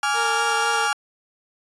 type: chord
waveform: 35% pulse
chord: D diminished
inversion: second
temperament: equal with one note detuned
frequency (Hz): 830.6 / 1161.2 / 1396.9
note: Ab5 / D6 / F6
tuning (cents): 0 / -20 / 0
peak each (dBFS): -22 / -26 / -21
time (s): 0.03-0.93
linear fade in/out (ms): 2
type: tone with vibrato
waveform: 20% pulse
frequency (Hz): 456.8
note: A#4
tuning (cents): -35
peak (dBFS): -22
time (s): 0.13-0.89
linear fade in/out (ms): 50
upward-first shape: sine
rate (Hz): 4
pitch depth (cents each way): 20
effects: resampled to 22050 Hz